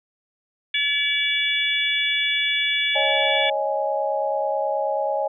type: harmonic tone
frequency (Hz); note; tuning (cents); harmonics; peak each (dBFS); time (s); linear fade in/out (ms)
572; D5; -46; 3 / 4 / 5 / 6; -28 / -23 / -29 / -23; 0.74-3.5; 5
type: chord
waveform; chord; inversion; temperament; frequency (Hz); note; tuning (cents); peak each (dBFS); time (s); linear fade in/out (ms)
sine; C# suspended second; none; just; 554.4 / 623.7 / 831.5; C#5 / D#5 / G#5; 0 / +4 / +2; -25; 2.95-5.28; 10
effects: none